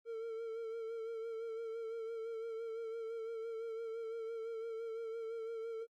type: tone with vibrato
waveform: triangle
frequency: 453.3 Hz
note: A#4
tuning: 48 cents flat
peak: -38 dBFS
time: 0.05-5.87 s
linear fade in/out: 50 ms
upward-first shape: sine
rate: 5.9 Hz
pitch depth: 36 cents each way
effects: AAC 48 kbps